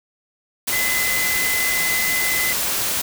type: tone in noise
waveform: sine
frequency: 2029 Hz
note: B6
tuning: 46 cents sharp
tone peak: -21 dBFS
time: 0.72-2.53 s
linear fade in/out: 10 ms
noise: white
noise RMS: -22 dBFS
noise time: 0.67-3.02 s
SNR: -2 dB
effects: none